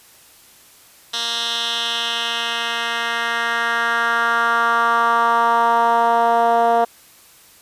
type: tone with band-pass filter sweep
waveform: 10% pulse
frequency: 233 Hz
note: A#3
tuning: 1 cent flat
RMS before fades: -18 dBFS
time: 1.13-6.85 s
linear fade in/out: 10 ms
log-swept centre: 4100 to 660 Hz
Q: 2.5
effects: white hiss -48 dBFS RMS until 7.61 s + resampled to 32000 Hz